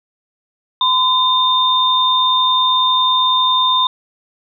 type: tone pair together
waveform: sine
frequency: 1018 / 3628 Hz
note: C6 / A#7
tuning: -48 / -48 cents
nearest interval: octave + minor seventh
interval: 2200 cents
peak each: -14 dBFS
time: 0.81-3.87 s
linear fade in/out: 2 ms
effects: none